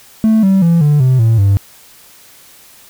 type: tone with pitch steps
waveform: triangle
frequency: 220 / 192.63 / 168.67 / 147.68 / 129.31 / 113.22 / 99.14 Hz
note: A3 / G3 / E3 / D3 / C3 / A2 / G2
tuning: 0 / -30 / +40 / +10 / -20 / +50 / +20 cents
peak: -4 dBFS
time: 0.24-1.57 s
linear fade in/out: 0 ms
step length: 190 ms
effects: tanh soft clip ceiling -1 dBFS + white hiss -42 dBFS RMS until 2.89 s